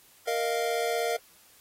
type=chord; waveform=square; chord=Bb suspended fourth; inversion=none; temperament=equal; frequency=466.2 / 622.3 / 698.5 Hz; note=Bb4 / Eb5 / F5; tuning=0 / 0 / 0 cents; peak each=-30 / -34 / -31 dBFS; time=0.27-1.17 s; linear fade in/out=10 ms; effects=white hiss -58 dBFS RMS until 1.6 s + AAC 48 kbps